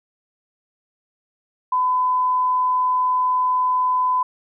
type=tone; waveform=sine; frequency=1008 Hz; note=B5; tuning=35 cents sharp; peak=-16 dBFS; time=1.72-4.23 s; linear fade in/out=5 ms; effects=none